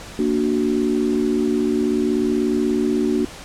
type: chord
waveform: sine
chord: Bb augmented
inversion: none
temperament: equal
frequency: 233.1 / 293.7 / 370 Hz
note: Bb3 / D4 / F#4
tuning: 0 / 0 / 0 cents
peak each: -21 dBFS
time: 0.19-3.25 s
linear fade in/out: 2 ms
effects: pink hiss -37 dBFS RMS until 3.44 s + low-pass 9000 Hz 12 dB/octave